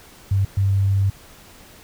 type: tone bursts at uneven times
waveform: sine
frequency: 98 Hz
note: G2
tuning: in tune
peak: -15 dBFS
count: 2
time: 0.31-0.45 / 0.57-1.1 s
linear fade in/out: 5 ms
effects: pink hiss -46 dBFS RMS until 1.83 s